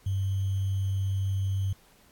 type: tone with sample-and-hold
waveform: sine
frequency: 96.8 Hz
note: G2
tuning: 21 cents flat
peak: -25 dBFS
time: 0.06-1.73 s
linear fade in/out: 5 ms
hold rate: 3150 Hz
effects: pink hiss -60 dBFS RMS until 2.11 s + AAC 64 kbps